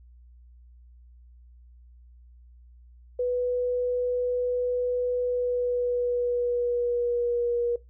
sine tone with pitch glide, 493.9 to 477.4 Hz, B4 to A#4, 0 to +41 cents, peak -23 dBFS, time 3.19-7.76 s, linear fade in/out 5 ms, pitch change -59 cents, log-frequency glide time 5.21-7.6 s, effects noise-tail reverb RT60 0.2 s tail -20 dB re dry + added 60 Hz sine -49 dBFS peak until 7.89 s

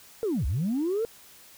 sine linear two-way sweep, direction down then up, 470.7 to 55 to 470.7 Hz, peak -23 dBFS, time 0.23-1.05 s, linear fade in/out 0 ms, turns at 0.46 s, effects tanh soft clip ceiling -21 dBFS + white hiss -52 dBFS RMS until 1.57 s

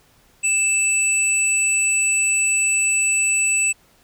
sine tone pair together, 2637 / 7902 Hz, E7 / B8, 0 / 0 cents, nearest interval octave + perfect fifth, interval 1900 cents, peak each -18 dBFS, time 0.43-3.73 s, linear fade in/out 20 ms, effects tanh soft clip ceiling -9 dBFS + pink hiss -56 dBFS RMS until 4.03 s

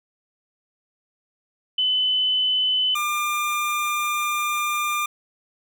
sine / 25% pulse tone pair in turn, 3019 / 1198.1 Hz, F#7 / D6, +34 / +34 cents, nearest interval octave + major third, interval 1600 cents, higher first, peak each -18 / -18 dBFS, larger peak neither, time 1.78-2.95 / 2.95-5.06 s, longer second, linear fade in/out 5 ms, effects none

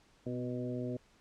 harmonic tone with a mistuned harmonic, 123.47 Hz, B2, in tune, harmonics 1 / 2 / 3 / 4 / 5, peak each -40 / -38 / -42 / -44 / -45 dBFS, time 0.26-0.97 s, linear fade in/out 5 ms, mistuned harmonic 2, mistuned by +26 cents, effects pink hiss -66 dBFS RMS until 1.2 s + low-pass 7000 Hz 12 dB/octave

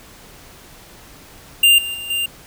square tone with level steps, 2794 Hz, F7, in tune, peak -9 / -24 / -28 / -19 dBFS, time 1.63-2.26 s, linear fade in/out 5 ms, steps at 1.78 / 1.94 / 2.1 s, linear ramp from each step 5 ms, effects pink hiss -43 dBFS RMS until 2.46 s

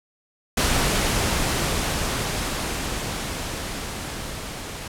pink noise with level ramp, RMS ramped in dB -20 to -34 dBFS, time 0.57-4.88 s, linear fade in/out 5 ms, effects low-pass 11000 Hz 12 dB/octave

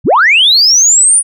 sine linear sweep, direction up, 45.34 to 9670 Hz, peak -3 dBFS, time 0.04-1.23 s, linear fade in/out 50 ms, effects tanh soft clip ceiling 0 dBFS

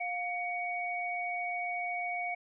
sine tone pair together, 708.2 / 2243 Hz, F5 / C#7, +24 / +20 cents, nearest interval octave + minor sixth, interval 1996 cents, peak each -35 / -35 dBFS, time 0-2.35 s, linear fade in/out 10 ms, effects none

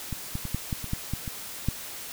clicks, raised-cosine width 5 ms, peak -19 / -18 / -21 / -15 / -16 / -23 / -15 / -16 / -21 / -12 dBFS, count 10, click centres 0.127 / 0.354 / 0.453 / 0.546 / 0.728 / 0.843 / 0.934 / 1.136 / 1.278 / 1.686 s, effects white hiss -39 dBFS RMS until 2.12 s

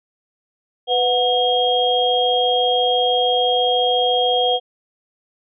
sine tone cluster, 497.5 / 732 / 3247 Hz, B4 / F#5 / G#7, +13 / -19 / -40 cents, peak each -19 dBFS, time 0.87-4.6 s, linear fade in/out 50 ms, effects none

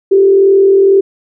sine tone with frequency modulation, 390.4 Hz, G4, 7 cents flat, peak -4 dBFS, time 0.11-1.01 s, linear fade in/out 10 ms, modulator 42 Hz, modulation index 0.43, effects none

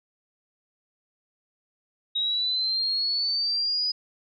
sine exponential sweep, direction up, 3797 to 4978 Hz, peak -23 dBFS, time 2.15-3.92 s, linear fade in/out 10 ms, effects none

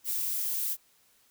violet noise, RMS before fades -31 dBFS, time 0.04-0.77 s, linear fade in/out 50 ms, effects white hiss -65 dBFS RMS until 1.3 s

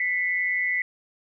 sine tone pair together, 1992.2 / 2174 Hz, B6 / C#7, +15 / -34 cents, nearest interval major second, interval 151 cents, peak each -23 / -29 dBFS, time 0-0.82 s, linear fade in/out 2 ms, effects none

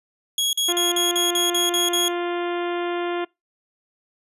sawtooth tone bursts, 3322 Hz, G#7, in tune, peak -16 dBFS, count 9, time 0.38-2.082 s, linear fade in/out 2 ms, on 150 ms, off 44 ms
harmonic tone, 349.2 Hz, F4, in tune, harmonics 1 / 2 / 3 / 4 / 5 / 6 / 7 / 8 / 9 / 10, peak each -24 / -30 / -34 / -36 / -38 / -40 / -41 / -42 / -43 / -44 dBFS, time 0.68-3.25 s, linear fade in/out 10 ms
effects noise-tail reverb RT60 0.2 s tail -24 dB re dry + resampled to 32000 Hz

